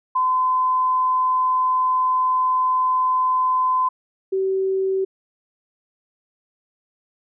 sine tone pair in turn, 1022 / 382.8 Hz, C6 / G4, -41 / -41 cents, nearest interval octave + perfect fourth, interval 1700 cents, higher first, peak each -16 / -18 dBFS, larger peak first, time 0.15-3.89 / 4.32-5.05 s, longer first, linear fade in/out 10 ms, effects none

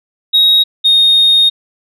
sine tone pair in turn, 3783 / 3705 Hz, A#7 / A#7, +25 / -11 cents, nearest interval unison, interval 36 cents, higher first, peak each -4 dBFS, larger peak neither, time 0.33-0.64 / 0.84-1.5 s, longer second, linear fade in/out 20 ms, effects tanh soft clip ceiling -3 dBFS

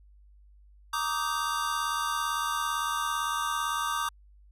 square chord, Eb major seventh, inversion second, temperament just, 933.4 / 1166.7 / 1244.5 / 1555.6 Hz, Bb5 / D6 / Eb6 / G6, +2 / -12 / 0 / -14 cents, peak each -36 / -32 / -34 / -37 dBFS, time 0.93-4.09 s, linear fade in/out 5 ms, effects added 50 Hz sine -53 dBFS peak until 4.51 s + resampled to 32000 Hz

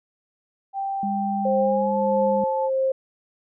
sine tone with pitch glide, 784 to 869.9 Hz, G5 to A5, 0 to -20 cents, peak -24 dBFS, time 0.73-2.7 s, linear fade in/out 50 ms, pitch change +180 cents, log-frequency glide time 1.58-1.98 s
sine tone, 202.2 Hz, G#3, 46 cents flat, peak -25 dBFS, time 1.03-2.44 s, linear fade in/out 2 ms
sine tone with tremolo, 530 Hz, C5, 22 cents sharp, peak -18 dBFS, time 1.45-2.92 s, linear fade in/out 5 ms, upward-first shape triangle, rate 1.6 Hz, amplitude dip 50%
effects none

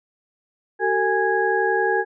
sine tone cluster, 380 / 451.2 / 824 / 1655 Hz, F#4 / A4 / G#5 / G#6, +46 / +44 / -14 / -6 cents, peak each -23 dBFS, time 0.79-2.05 s, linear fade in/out 50 ms, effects none

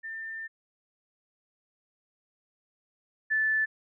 sine tone pair in turn, 1794 / 1750 Hz, A6 / A6, +33 / -10 cents, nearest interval unison, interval 43 cents, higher first, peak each -35 / -23 dBFS, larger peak second, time 0.03-0.48 / 3.3-3.66 s, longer first, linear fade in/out 20 ms, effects none

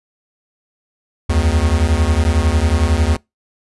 square beating tone pair, 72.8 / 83.8 Hz, D2 / E2, -15 / +29 cents, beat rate 11 Hz, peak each -16 dBFS, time 1.29-3.17 s, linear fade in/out 10 ms, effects noise-tail reverb RT60 0.2 s tail -25 dB re dry + resampled to 24000 Hz

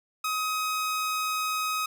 sawtooth tone, 1264 Hz, D#6, 27 cents sharp, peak -23 dBFS, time 0.24-1.86 s, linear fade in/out 5 ms, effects none

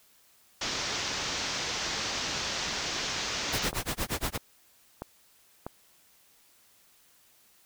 white low-pass noise, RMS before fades -33 dBFS, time 0.61-3.69 s, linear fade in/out 5 ms, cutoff 6400 Hz, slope 48 dB/octave
pink noise with tremolo, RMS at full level -29 dBFS, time 3.52-4.38 s, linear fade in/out 20 ms, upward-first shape sine, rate 8.5 Hz, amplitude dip 100%
click train, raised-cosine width 1 ms, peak -21 dBFS, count 4, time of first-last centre 3.73-5.665 s, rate 1.55 Hz
effects white hiss -62 dBFS RMS until 7.65 s

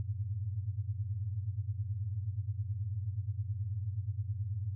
sine tone cluster, 93.2 / 103.2 / 112 Hz, F#2 / G#2 / A2, +13 / -10 / +31 cents, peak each -37 / -39 / -38 dBFS, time 0-4.75 s, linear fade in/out 0 ms, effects none

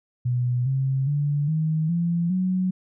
sine tone with pitch steps, 123.47 / 133.87 / 145.14 / 157.37 / 170.62 / 185 Hz, B2 / C3 / D3 / D#3 / F3 / F#3, 0 / +40 / -20 / +20 / -40 / 0 cents, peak -20 dBFS, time 0.25-2.71 s, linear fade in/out 10 ms, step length 410 ms, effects none

